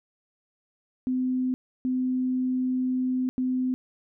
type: tone bursts at uneven times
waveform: sine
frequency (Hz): 255.4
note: C4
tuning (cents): -42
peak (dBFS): -23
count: 3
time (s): 1.07-1.54 / 1.85-3.29 / 3.38-3.74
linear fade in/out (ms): 0
effects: none